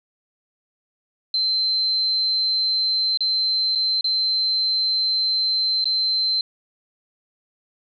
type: tone with dropouts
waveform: sine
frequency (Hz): 4100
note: C8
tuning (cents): -36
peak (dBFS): -18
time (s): 1.34-6.41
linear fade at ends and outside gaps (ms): 2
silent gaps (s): 3.174-3.206 / 3.751-3.756 / 4.01-4.043 / 5.843-5.855
effects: none